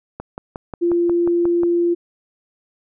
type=click train; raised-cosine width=1 ms; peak=-15 dBFS; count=9; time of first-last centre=0.2-1.634 s; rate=5.58 Hz
type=tone; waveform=sine; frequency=344.9 Hz; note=F4; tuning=22 cents flat; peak=-14 dBFS; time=0.81-1.95 s; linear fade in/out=20 ms
effects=none